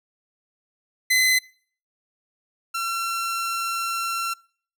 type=tone pair in turn; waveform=sawtooth; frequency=2033 / 1356.9 Hz; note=B6 / E6; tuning=+50 / +50 cents; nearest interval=perfect fifth; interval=700 cents; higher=first; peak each=-13 / -21 dBFS; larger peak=first; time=1.1-1.39 / 2.74-4.34 s; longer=second; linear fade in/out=10 ms; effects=noise-tail reverb RT60 0.5 s tail -24 dB re dry